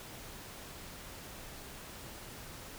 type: silence
effects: pink hiss -48 dBFS RMS until 2.78 s